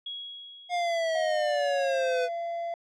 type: tone with exponential decay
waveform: sine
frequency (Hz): 3322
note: G#7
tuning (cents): 0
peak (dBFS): -32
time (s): 0.06-1.72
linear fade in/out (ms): 5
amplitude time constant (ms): 360
type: exponential sweep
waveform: square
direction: down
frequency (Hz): 714 to 493.9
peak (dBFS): -26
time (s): 0.69-2.29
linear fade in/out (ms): 50
type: tone with pitch glide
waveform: triangle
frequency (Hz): 713 to 680.8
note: F5 to F5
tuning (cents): +36 to -44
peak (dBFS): -28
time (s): 1.15-2.74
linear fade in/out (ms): 2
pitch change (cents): -80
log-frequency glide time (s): 1.8-1.94
effects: low-pass 5000 Hz 12 dB/octave